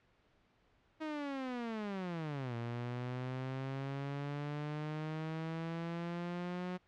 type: linear two-way sweep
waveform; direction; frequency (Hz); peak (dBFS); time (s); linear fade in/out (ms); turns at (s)
sawtooth; down then up; 316.9 to 116.54 to 182.2; -34; 1-6.78; 20; 2.55
effects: pink hiss -71 dBFS RMS until 6.87 s + low-pass 3000 Hz 12 dB/octave